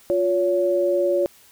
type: tone pair together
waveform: sine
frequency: 353.4 / 564 Hz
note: F4 / C#5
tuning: +21 / +30 cents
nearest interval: minor sixth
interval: 809 cents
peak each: -21 / -19 dBFS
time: 0.1-1.26 s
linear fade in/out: 0 ms
effects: white hiss -52 dBFS RMS until 1.51 s